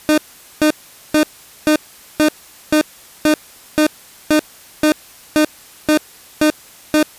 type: tone bursts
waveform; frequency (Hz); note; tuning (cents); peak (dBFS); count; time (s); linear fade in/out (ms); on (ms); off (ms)
30% pulse; 305.6; D#4; -31; -7; 14; 0.09-7.028; 0; 87; 440
effects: white hiss -42 dBFS RMS until 7.18 s + resampled to 32000 Hz